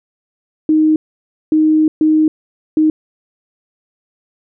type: tone bursts at uneven times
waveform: sine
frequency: 311.1 Hz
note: D#4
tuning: in tune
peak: -8 dBFS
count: 4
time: 0.69-0.96 / 1.52-1.88 / 2.01-2.28 / 2.77-2.9 s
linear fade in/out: 2 ms
effects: none

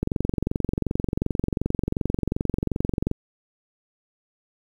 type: click train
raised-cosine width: 3 ms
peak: -10 dBFS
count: 71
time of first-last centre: 0.03-3.114 s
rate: 22.7 Hz
effects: 8-bit

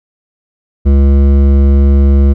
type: tone with hard clipping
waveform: sine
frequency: 69.3 Hz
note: C#2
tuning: in tune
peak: -6 dBFS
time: 0.85-2.34 s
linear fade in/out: 20 ms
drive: 12 dB
effects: none

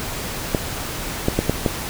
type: clicks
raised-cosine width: 2 ms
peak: -3 dBFS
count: 5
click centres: 0.548 / 1.284 / 1.39 / 1.496 / 1.662 s
effects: pink hiss -28 dBFS RMS until 1.89 s

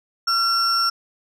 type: tone pair together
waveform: sine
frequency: 1365 / 5460 Hz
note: F6 / F8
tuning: -40 / -40 cents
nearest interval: 2 octaves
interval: 2400 cents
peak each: -18 dBFS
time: 0.27-0.9 s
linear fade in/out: 10 ms
effects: tanh soft clip ceiling -13 dBFS

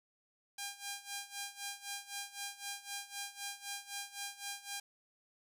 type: tone with tremolo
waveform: 5% pulse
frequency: 804 Hz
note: G5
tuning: 44 cents sharp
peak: -27 dBFS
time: 0.58-4.8 s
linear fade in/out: 5 ms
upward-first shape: sine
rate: 3.9 Hz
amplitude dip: 85%
effects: none

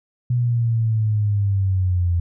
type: linear sweep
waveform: sine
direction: down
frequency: 123.47 to 85.1 Hz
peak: -16 dBFS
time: 0.3-2.2 s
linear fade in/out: 5 ms
effects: none

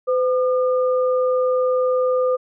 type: tone pair together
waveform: sine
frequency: 508 / 1208.2 Hz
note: B4 / D6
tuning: +49 / +49 cents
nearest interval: octave + minor third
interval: 1500 cents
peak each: -16 / -26 dBFS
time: 0.07-2.37 s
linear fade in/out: 20 ms
effects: none

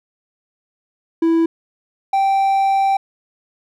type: tone pair in turn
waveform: triangle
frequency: 329.6 / 781.2 Hz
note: E4 / G5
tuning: 0 / -6 cents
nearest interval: octave + minor third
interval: 1494 cents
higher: second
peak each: -10 / -11 dBFS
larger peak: first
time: 1.22-1.46 / 2.13-2.97 s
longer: second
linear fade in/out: 5 ms
effects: none

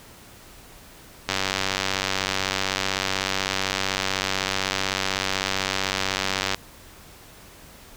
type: click train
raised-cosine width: 0.2 ms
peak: -5 dBFS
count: 505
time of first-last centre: 1.29-6.545 s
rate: 95.9 Hz
effects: pink hiss -47 dBFS RMS until 7.96 s

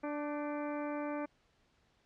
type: harmonic tone with a mistuned harmonic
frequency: 293.7 Hz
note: D4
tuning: in tune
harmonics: 1 / 2 / 3 / 4 / 5 / 6 / 7 / 8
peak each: -38 / -40 / -45 / -47 / -51 / -56 / -55 / -53 dBFS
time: 0.03-1.26 s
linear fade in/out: 10 ms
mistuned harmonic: 5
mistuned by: +53 cents
effects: pink hiss -72 dBFS RMS until 2.05 s + low-pass 5000 Hz 12 dB/octave

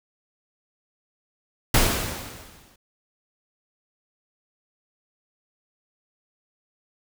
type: noise with exponential decay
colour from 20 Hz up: pink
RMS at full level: -17 dBFS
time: 1.74-2.76 s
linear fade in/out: 5 ms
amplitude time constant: 220 ms
effects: none

